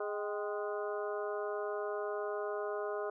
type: harmonic tone with a mistuned harmonic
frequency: 207.7 Hz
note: G#3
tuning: in tune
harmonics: 2 / 3 / 4 / 5 / 6 / 7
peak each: -37 / -40 / -46 / -46 / -45 / -48 dBFS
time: 0-3.1 s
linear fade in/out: 5 ms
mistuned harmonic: 4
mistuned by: -94 cents
effects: none